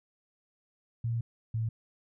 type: tone pair in turn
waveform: sine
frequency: 116.2 / 112.37 Hz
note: A#2 / A2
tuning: -5 / +37 cents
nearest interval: minor second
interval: 58 cents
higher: first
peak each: -28 dBFS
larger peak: neither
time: 1.04-1.21 / 1.54-1.69 s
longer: first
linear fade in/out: 5 ms
effects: none